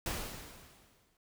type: noise with exponential decay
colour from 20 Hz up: pink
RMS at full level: -35 dBFS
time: 0.06-1.17 s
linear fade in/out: 2 ms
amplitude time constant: 240 ms
effects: none